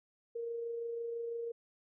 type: tone with amplitude modulation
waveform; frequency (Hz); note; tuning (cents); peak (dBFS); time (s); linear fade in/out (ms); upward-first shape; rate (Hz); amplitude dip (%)
sine; 466.2; A#4; 0; -35; 0.35-1.52; 10; sine; 26; 30
effects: none